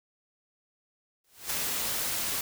white noise with exponential growth, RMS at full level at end -33 dBFS, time 1.24-1.51 s, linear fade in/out 5 ms, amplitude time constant 57 ms
white noise, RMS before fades -31 dBFS, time 1.49-2.41 s, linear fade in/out 2 ms
effects none

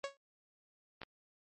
sawtooth tone with exponential decay, 554.4 Hz, C#5, in tune, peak -30 dBFS, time 0.04-0.17 s, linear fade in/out 1 ms, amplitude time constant 27 ms
clicks, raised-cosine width 0.3 ms, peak -28 dBFS, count 2, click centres 1.017 / 1.033 s
effects MP3 32 kbps

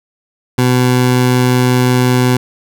20% pulse tone, 125.5 Hz, B2, 28 cents sharp, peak -4 dBFS, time 0.58-2.37 s, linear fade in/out 5 ms, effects none

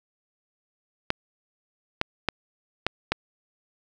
clicks, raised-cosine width 0.3 ms, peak -6 dBFS, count 5, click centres 1.104 / 2.014 / 2.287 / 2.866 / 3.12 s, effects none

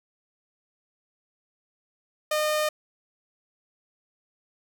sawtooth tone, 610 Hz, D#5, 34 cents flat, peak -19 dBFS, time 2.31-2.69 s, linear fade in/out 5 ms, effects none

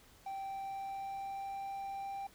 triangle tone with pitch glide, 780 to 787.7 Hz, G5 to G5, -9 to +8 cents, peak -37 dBFS, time 0.26-2.27 s, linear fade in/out 5 ms, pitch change +17 cents, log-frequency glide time 0.4-1.76 s, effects pink hiss -62 dBFS RMS until 2.34 s

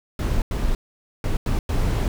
brown noise bursts at uneven times, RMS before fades -21 dBFS, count 5, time 0.19-0.42 / 0.51-0.75 / 1.24-1.37 / 1.46-1.59 / 1.69-2.08 s, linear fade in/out 2 ms, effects none

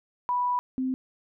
sine tone pair in turn, 984 / 259.3 Hz, B5 / C4, -7 / -15 cents, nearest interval octave + major seventh, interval 2308 cents, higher first, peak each -23 / -25 dBFS, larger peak first, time 0.29-0.59 / 0.78-0.94 s, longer first, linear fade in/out 0 ms, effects none

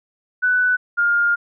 sine tone pair in turn, 1492 / 1411.3 Hz, F#6 / F6, +14 / +18 cents, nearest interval minor second, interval 96 cents, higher first, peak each -14 dBFS, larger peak neither, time 0.42-0.77 / 0.97-1.36 s, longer second, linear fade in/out 20 ms, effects none

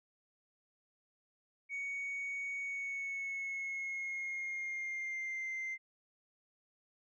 sine tone with pitch glide, 2234 to 2084 Hz, C#7 to C7, +13 to -7 cents, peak -35 dBFS, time 1.69-5.78 s, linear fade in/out 50 ms, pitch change -120 cents, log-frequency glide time 2.6-5.49 s, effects tanh soft clip ceiling -35 dBFS

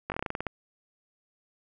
slowing click train, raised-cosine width 0.5 ms, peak -16 dBFS, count 11, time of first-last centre 0.1-0.467 s, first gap 19 ms, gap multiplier 1.14, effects none

